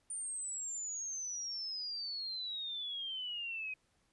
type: exponential sweep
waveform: sine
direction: down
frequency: 9090 to 2506 Hz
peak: -38 dBFS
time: 0.1-3.74 s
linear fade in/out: 5 ms
effects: pink hiss -75 dBFS RMS until 4.12 s + resampled to 24000 Hz